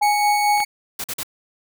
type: tone with tremolo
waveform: sine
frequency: 830.6 Hz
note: G#5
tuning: in tune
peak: -14 dBFS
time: 0.01-0.64 s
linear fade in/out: 10 ms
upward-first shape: sine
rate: 4.5 Hz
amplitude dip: 40%
type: tone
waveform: sawtooth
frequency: 2222 Hz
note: C#7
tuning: 4 cents sharp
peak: -19 dBFS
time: 0.02-0.65 s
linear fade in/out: 10 ms
type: clicks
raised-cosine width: 0.3 ms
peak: -24 / -15 dBFS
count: 2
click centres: 0.577 / 0.603 s
type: noise bursts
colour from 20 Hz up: white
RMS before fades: -27 dBFS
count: 3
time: 0.99-1.233 s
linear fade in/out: 5 ms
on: 51 ms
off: 45 ms
effects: none